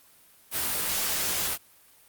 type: noise with comb filter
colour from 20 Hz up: white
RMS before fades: -28 dBFS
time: 0.51-1.58 s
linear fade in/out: 50 ms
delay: 19 ms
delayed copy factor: -0.55
effects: white hiss -57 dBFS RMS until 2.08 s + Opus 32 kbps